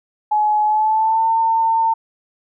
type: tone with pitch glide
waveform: sine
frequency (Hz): 847 to 902.6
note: G#5 to A5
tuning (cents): +34 to +44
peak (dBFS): -13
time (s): 0.31-1.94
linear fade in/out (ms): 10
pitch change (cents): +110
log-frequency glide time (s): 0.64-1.27
effects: none